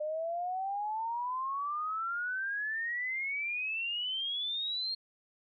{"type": "exponential sweep", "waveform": "sine", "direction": "up", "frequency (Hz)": [599, 4254], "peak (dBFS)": -32, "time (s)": [0, 4.95], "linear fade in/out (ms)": 10, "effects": []}